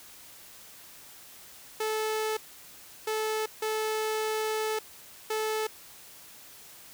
sawtooth tone bursts at uneven times, 434.8 Hz, A4, 21 cents flat, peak -24 dBFS, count 4, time 1.8-2.37 / 3.07-3.46 / 3.62-4.79 / 5.3-5.67 s, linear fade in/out 5 ms, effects white hiss -50 dBFS RMS until 6.93 s

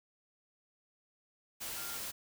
sine tone in noise, 1396.9 Hz, F6, in tune, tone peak -48 dBFS, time 1.76-1.98 s, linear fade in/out 20 ms, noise white, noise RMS -41 dBFS, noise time 1.6-2.12 s, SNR -10 dB, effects none

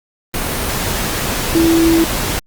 sine tone in noise, 330 Hz, E4, 2 cents sharp, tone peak -9 dBFS, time 1.55-2.04 s, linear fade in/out 0 ms, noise pink, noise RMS -19 dBFS, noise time 0.34-2.39 s, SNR +7 dB, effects Opus 32 kbps

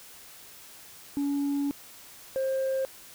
sine tone pair in turn, 283.1 / 531.2 Hz, C#4 / C5, +37 / +26 cents, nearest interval major seventh, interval 1089 cents, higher second, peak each -23 dBFS, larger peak neither, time 1.17-1.71 / 2.36-2.85 s, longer first, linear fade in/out 0 ms, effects tanh soft clip ceiling -24 dBFS + white hiss -49 dBFS RMS until 3.14 s

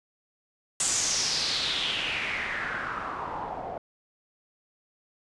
white noise with low-pass filter sweep, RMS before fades -30 dBFS, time 0.8-3.78 s, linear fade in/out 2 ms, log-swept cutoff 7900 to 670 Hz, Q 4.3, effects resampled to 24000 Hz

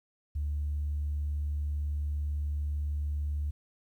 sine tone, 73.5 Hz, D2, 2 cents sharp, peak -28 dBFS, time 0.35-3.51 s, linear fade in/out 10 ms, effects tanh soft clip ceiling -25 dBFS + 11-bit

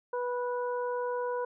harmonic tone, 491 Hz, B4, 10 cents flat, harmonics 1 / 2 / 3, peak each -31 / -35 / -43 dBFS, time 0.13-1.45 s, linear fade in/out 5 ms, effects none

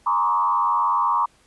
sine tone with frequency modulation, 1039 Hz, C6, 12 cents flat, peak -17 dBFS, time 0.06-1.26 s, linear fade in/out 10 ms, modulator 91.9 Hz, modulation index 1.5, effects pink hiss -58 dBFS RMS until 1.46 s + resampled to 24000 Hz

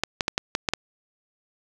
clicks, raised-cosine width 0.2 ms, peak -5 dBFS, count 7, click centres 0.036 / 0.208 / 0.281 / 0.379 / 0.551 / 0.688 / 0.736 s, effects 7-bit

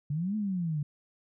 sine exponential two-way sweep, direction up then down, 140 to 218.4 to 142.8 Hz, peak -28 dBFS, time 0.1-0.83 s, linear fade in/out 5 ms, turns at 0.36 s, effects none

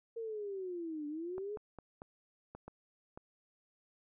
sine linear two-way sweep, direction down then up, 463.9 to 290.4 to 430.7 Hz, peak -38 dBFS, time 0.16-1.57 s, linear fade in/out 10 ms, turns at 1.07 s
clicks, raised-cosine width 1 ms, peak -33 dBFS, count 7, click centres 1.381 / 1.572 / 1.787 / 2.019 / 2.55 / 2.68 / 3.175 s
effects none

